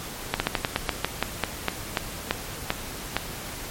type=slowing click train; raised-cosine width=0.3 ms; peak=-5 dBFS; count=15; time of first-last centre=0.34-3.166 s; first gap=60 ms; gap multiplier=1.17; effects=pink hiss -36 dBFS RMS until 3.7 s + MP3 64 kbps